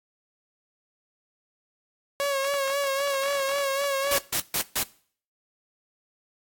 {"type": "tone with vibrato", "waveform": "sawtooth", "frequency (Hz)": 554, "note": "C#5", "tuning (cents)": -1, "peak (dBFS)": -20, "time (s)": [2.2, 4.18], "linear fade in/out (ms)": 0, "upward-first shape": "sine", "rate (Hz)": 3.8, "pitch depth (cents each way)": 43}
{"type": "noise bursts", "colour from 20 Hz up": "white", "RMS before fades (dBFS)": -26, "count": 4, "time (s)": [4.11, 4.83], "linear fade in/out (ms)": 2, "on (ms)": 75, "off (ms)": 140}
{"effects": ["noise-tail reverb RT60 0.5 s tail -20 dB re dry", "AAC 64 kbps"]}